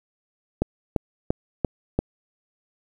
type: click train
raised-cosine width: 2 ms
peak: -7 dBFS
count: 5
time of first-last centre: 0.62-1.99 s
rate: 2.92 Hz
effects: 8-bit